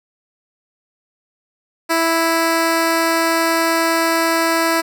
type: tone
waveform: 10% pulse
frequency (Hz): 329.6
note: E4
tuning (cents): 0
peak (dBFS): -6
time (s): 1.89-4.82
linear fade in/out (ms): 20
effects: none